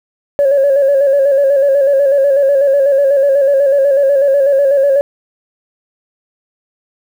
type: tone with vibrato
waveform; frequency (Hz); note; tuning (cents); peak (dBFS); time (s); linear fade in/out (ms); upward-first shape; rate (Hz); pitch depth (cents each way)
sine; 554.4; C#5; 0; -6; 0.39-5.01; 0; square; 8.1; 46
effects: tanh soft clip ceiling -4 dBFS + 7-bit